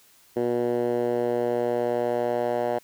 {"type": "tone with band-pass filter sweep", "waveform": "10% pulse", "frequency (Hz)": 120.5, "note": "B2", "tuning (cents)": -42, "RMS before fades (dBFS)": -25, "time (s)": [0.36, 2.79], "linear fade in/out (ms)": 10, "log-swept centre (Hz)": [390, 650], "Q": 1.9, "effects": ["white hiss -57 dBFS RMS until 2.83 s"]}